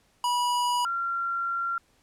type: tone pair in turn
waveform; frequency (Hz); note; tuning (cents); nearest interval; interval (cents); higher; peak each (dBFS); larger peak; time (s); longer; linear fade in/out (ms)
square / sine; 974 / 1374.7; B5 / F6; -24 / -28; tritone; 596; second; -24 / -26; first; 0.24-0.85 / 0.85-1.78; second; 2
effects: pink hiss -65 dBFS RMS until 2.02 s + low-pass 11000 Hz 12 dB/octave